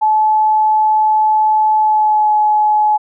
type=tone with pitch glide; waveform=sine; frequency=862 to 849.2 Hz; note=A5 to G#5; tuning=-36 to +38 cents; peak=-9 dBFS; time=0.01-2.98 s; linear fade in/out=20 ms; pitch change=-26 cents; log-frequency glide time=1.78-2.33 s; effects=none